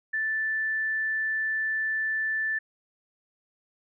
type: tone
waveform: sine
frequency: 1760 Hz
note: A6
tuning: in tune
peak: -25 dBFS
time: 0.13-2.59 s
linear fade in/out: 10 ms
effects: none